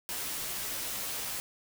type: noise with comb filter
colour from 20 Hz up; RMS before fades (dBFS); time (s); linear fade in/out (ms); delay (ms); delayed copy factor
white; -36; 0.09-1.4; 0; 12; -0.8
effects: none